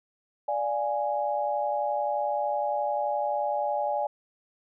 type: chord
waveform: sine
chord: D diminished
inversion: none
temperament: equal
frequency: 587.3 / 698.5 / 830.6 Hz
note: D5 / F5 / Ab5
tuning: 0 / 0 / 0 cents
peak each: -29 / -33 / -28 dBFS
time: 0.48-4.07 s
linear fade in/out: 5 ms
effects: none